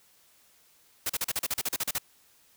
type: noise bursts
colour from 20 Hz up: white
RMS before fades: -29 dBFS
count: 13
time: 1.06-1.984 s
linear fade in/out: 5 ms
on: 36 ms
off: 38 ms
effects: white hiss -62 dBFS RMS until 2.56 s